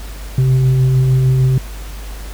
sine tone with frequency modulation, 130.81 Hz, C3, in tune, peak -9 dBFS, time 0.38-1.58 s, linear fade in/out 2 ms, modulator 255 Hz, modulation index 0.25, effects added 50 Hz sine -26 dBFS peak until 2.33 s + pink hiss -36 dBFS RMS until 2.33 s

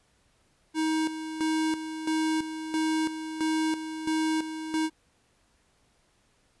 square tone with tremolo, 315.9 Hz, D#4, 26 cents sharp, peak -25 dBFS, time 0.74-4.9 s, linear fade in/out 50 ms, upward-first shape square, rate 1.5 Hz, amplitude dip 65%, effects pink hiss -67 dBFS RMS until 6.6 s + resampled to 24000 Hz

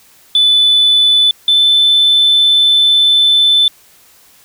sine tone pair in turn, 3490 / 3522 Hz, A7 / A7, -15 / +1 cents, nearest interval unison, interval 16 cents, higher second, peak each -5 dBFS, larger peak neither, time 0.35-1.31 / 1.48-3.68 s, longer second, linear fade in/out 2 ms, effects tanh soft clip ceiling -3 dBFS + white hiss -46 dBFS RMS until 4.44 s

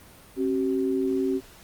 sine tone pair together, 269.1 / 380.8 Hz, C4 / F#4, +49 / +50 cents, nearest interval tritone, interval 601 cents, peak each -25 dBFS, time 0.36-1.41 s, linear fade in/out 50 ms, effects pink hiss -50 dBFS RMS until 1.63 s + Opus 32 kbps

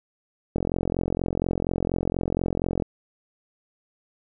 click train, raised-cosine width 2 ms, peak -11 dBFS, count 101, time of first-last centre 0.56-2.822 s, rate 44.2 Hz, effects none

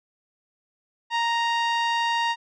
sawtooth tone with low-pass filter, 932.3 Hz, A#5, in tune, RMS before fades -24 dBFS, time 1.1-2.36 s, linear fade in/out 50 ms, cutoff 3800 Hz, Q 1.1, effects none

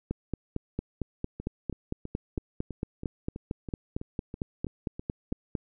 two click trains, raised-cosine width 3 ms, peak -24 / -17 dBFS, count 13 / 25, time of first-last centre 1.4-5.322 / 0.11-5.552 s, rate 3.06 / 4.41 Hz, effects none

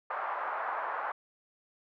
pink band-pass noise, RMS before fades -35 dBFS, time 0.1-1.12 s, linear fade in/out 5 ms, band 740 to 1400 Hz, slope 24 dB/octave, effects none

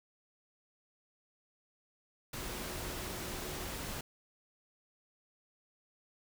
sine tone in noise, 364.7 Hz, F#4, 25 cents flat, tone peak -50 dBFS, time 2.37-3.66 s, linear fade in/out 5 ms, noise pink, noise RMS -41 dBFS, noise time 2.33-4.01 s, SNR -12 dB, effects none

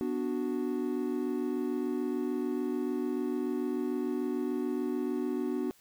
triangle chord, B minor, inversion none, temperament equal, 246.9 / 293.7 / 370 Hz, B3 / D4 / F#4, 0 / 0 / 0 cents, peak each -32 dBFS, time 0.01-5.71 s, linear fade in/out 0 ms, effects white hiss -62 dBFS RMS until 5.8 s

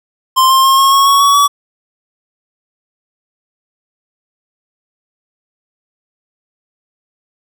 square tone with pitch steps, 1046.5 / 1059.3 / 1072.2 / 1085.3 / 1098.5 / 1111.9 / 1125.5 / 1139.2 Hz, C6 / C6 / C6 / C#6 / C#6 / C#6 / C#6 / C#6, 0 / +21 / +42 / -37 / -16 / +5 / +26 / +47 cents, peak -7 dBFS, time 0.36-1.48 s, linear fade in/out 20 ms, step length 140 ms, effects none

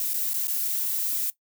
violet noise with dropouts, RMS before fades -27 dBFS, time 0-1.3 s, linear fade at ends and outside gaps 2 ms, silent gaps 0.135-0.141 / 0.335-0.341 / 0.472-0.48 s, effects noise-tail reverb RT60 0.1 s tail -17 dB re dry

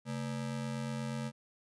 square ring-modulated tone, 180 Hz, F#3, 47 cents flat, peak -33 dBFS, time 0.05-1.32 s, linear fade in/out 50 ms, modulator 44.2 Hz, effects resampled to 24000 Hz

